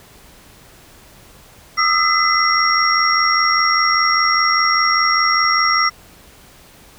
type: tone cluster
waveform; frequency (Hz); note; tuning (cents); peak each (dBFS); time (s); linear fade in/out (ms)
sine; 1228 / 1313 / 2019 / 5570; D#6 / E6 / B6 / F8; -23 / -7 / +38 / -5; -18; 1.77-5.9; 20
effects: pink hiss -45 dBFS RMS until 6.98 s